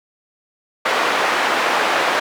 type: band-pass noise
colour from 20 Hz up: white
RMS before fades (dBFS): -18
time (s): 0.85-2.2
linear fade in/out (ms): 10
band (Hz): 430 to 1700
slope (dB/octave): 12
effects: none